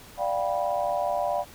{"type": "chord", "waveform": "sine", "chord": "G dominant seventh", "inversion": "second", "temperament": "just", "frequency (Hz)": [588, 705.6, 784, 980], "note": ["D5", "F5", "G5", "B5"], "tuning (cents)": [2, 18, 0, -14], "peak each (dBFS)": [-28, -28, -31, -33], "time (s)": [0.17, 1.45], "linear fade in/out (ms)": 50, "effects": ["pink hiss -48 dBFS RMS until 1.54 s"]}